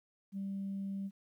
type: tone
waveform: sine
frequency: 196 Hz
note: G3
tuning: in tune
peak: -35 dBFS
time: 0.32-1.11 s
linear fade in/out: 50 ms
effects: tanh soft clip ceiling -32 dBFS + 12-bit